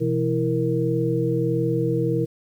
sine tone cluster, 127.2 / 168.7 / 327.8 / 466 Hz, C3 / E3 / E4 / A#4, -48 / +40 / -10 / -1 cents, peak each -24 / -27 / -25 / -24 dBFS, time 0-2.26 s, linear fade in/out 20 ms, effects 9-bit

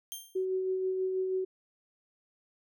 10% pulse tone with exponential decay, 3175 Hz, G7, 21 cents sharp, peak -27 dBFS, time 0.12-0.45 s, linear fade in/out 0 ms, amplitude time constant 70 ms
sine tone with tremolo, 375.3 Hz, F#4, 25 cents sharp, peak -27 dBFS, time 0.35-1.45 s, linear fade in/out 10 ms, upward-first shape sine, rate 6.2 Hz, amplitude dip 30%
effects none

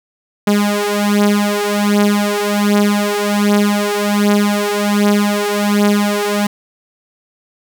sawtooth beating tone pair, 205 / 206.3 Hz, G#3 / G#3, -22 / -11 cents, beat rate 1.3 Hz, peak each -11 dBFS, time 0.47-6.47 s, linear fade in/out 5 ms, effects none

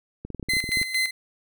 clicks, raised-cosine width 3 ms, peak -21 dBFS, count 12, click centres 0.25 / 0.303 / 0.347 / 0.397 / 0.428 / 0.487 / 0.536 / 0.568 / 0.641 / 0.691 / 0.772 / 0.815 s
30% pulse tone with tremolo, 2054 Hz, C7, 33 cents flat, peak -18 dBFS, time 0.49-1.11 s, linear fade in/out 5 ms, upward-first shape square, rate 4.4 Hz, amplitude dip 65%
effects none

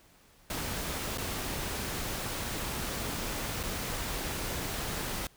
pink noise with dropouts, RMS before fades -35 dBFS, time 0.5-5.27 s, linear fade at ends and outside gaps 2 ms, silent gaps 1.175-1.182 / 3.631-3.635 s, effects pink hiss -61 dBFS RMS until 5.36 s

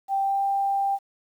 sine tone with pitch glide, 784 to 790.8 Hz, G5 to G5, 0 to +15 cents, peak -21 dBFS, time 0.08-0.99 s, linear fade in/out 50 ms, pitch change +15 cents, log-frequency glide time 0.23-0.43 s, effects 9-bit

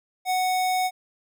square tone, 740 Hz, F#5, in tune, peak -22 dBFS, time 0.25-0.91 s, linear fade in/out 50 ms, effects none

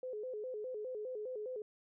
sine tone with vibrato, 465.2 Hz, A#4, 4 cents flat, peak -39 dBFS, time 0.03-1.62 s, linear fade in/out 2 ms, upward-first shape square, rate 4.9 Hz, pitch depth 160 cents each way, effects none

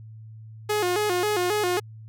sawtooth tone with vibrato, 388.1 Hz, G4, 17 cents flat, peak -18 dBFS, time 0.69-1.8 s, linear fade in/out 10 ms, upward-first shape square, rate 3.7 Hz, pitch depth 140 cents each way, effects added 110 Hz sine -40 dBFS peak until 2.08 s

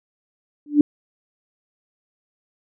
sine tone with exponential growth, 293.7 Hz, D4, in tune, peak -5 dBFS, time 0.66-0.81 s, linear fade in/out 2 ms, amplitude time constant 31 ms, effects none

